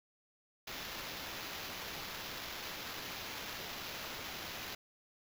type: noise with sample-and-hold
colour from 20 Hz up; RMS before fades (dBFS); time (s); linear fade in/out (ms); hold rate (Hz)
violet; -44; 0.67-4.75; 5; 8820
effects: none